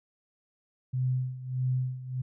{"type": "tone with tremolo", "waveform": "sine", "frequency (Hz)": 128.1, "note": "C3", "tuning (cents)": -36, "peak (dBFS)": -24, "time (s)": [0.93, 2.22], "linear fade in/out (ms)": 10, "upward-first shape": "sine", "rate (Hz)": 1.6, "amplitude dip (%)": 80, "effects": []}